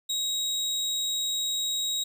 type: tone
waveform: 30% pulse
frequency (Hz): 3804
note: A#7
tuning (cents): +34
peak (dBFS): -24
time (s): 0.09-2.04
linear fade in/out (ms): 10
effects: none